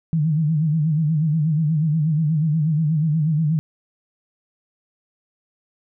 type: tone with vibrato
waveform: sine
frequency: 155.56 Hz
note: D#3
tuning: in tune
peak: -16 dBFS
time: 0.13-3.59 s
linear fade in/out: 0 ms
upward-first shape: sine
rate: 8.3 Hz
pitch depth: 100 cents each way
effects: none